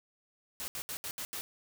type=noise bursts at uneven times; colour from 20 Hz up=white; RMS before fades=-39 dBFS; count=6; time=0.6-0.68 / 0.75-0.82 / 0.89-0.97 / 1.04-1.11 / 1.18-1.25 / 1.33-1.41 s; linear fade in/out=0 ms; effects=none